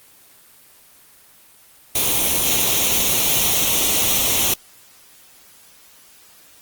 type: noise with comb filter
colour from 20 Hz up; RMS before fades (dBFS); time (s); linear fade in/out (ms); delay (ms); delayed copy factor
white; -18; 1.95-4.54; 5; 0.31; +0.65
effects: white hiss -49 dBFS RMS until 6.61 s + Opus 24 kbps